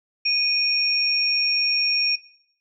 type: tone pair together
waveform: sine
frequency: 2469 / 5543 Hz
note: D#7 / F8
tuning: -14 / -14 cents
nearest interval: octave + major second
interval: 1400 cents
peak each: -21 dBFS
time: 0.25-2.16 s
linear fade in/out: 10 ms
effects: noise-tail reverb RT60 0.7 s tail -19 dB re dry